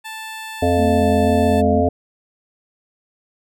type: tone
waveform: 15% pulse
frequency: 880 Hz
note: A5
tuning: in tune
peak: -23 dBFS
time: 0.04-1.62 s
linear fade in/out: 20 ms
type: harmonic tone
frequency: 87.31 Hz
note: F2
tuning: in tune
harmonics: 1 / 3 / 5 / 7 / 8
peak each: -20 / -20 / -20 / -20 / -20 dBFS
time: 0.62-1.89 s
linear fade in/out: 5 ms
type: tone with vibrato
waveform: sine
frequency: 220 Hz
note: A3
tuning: in tune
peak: -19 dBFS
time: 0.76-1.84 s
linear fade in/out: 50 ms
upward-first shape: square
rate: 2 Hz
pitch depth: 46 cents each way
effects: none